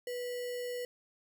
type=tone with sample-and-hold; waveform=sine; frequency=490.8 Hz; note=B4; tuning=11 cents flat; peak=-35 dBFS; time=0.07-0.85 s; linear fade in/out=2 ms; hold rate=2450 Hz; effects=none